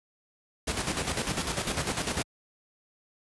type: noise with tremolo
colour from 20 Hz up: pink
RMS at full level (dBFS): -28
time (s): 0.67-2.23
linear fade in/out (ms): 10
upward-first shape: square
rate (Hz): 10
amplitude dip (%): 55
effects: high-pass 60 Hz 12 dB/octave + resampled to 24000 Hz